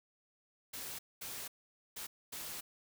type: noise bursts at uneven times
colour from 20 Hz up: white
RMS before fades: -44 dBFS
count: 4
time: 0.73-0.99 / 1.21-1.48 / 1.96-2.07 / 2.32-2.61 s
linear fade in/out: 10 ms
effects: none